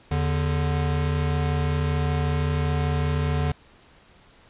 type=tone pair together; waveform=square; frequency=81.17 / 146.4 Hz; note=E2 / D3; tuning=-26 / -5 cents; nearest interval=minor seventh; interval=1021 cents; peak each=-25 / -25 dBFS; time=0.11-3.52 s; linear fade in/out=5 ms; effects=pink hiss -54 dBFS RMS until 4.49 s + resampled to 8000 Hz